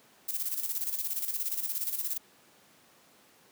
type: noise with tremolo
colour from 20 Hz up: violet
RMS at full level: -31 dBFS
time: 0.28-2.18 s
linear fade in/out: 10 ms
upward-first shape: square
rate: 17 Hz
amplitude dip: 60%
effects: pink hiss -60 dBFS RMS until 3.51 s + high-pass 200 Hz 12 dB/octave